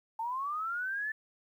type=linear sweep; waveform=sine; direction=up; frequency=879 to 1769 Hz; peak=-32 dBFS; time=0.19-1.12 s; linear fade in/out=5 ms; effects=11-bit